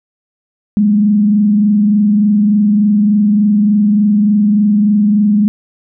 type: tone with frequency modulation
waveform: sine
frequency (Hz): 207.7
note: G#3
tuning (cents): 0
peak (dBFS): -7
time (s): 0.77-5.48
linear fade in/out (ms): 0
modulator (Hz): 23.4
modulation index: 0.43
effects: none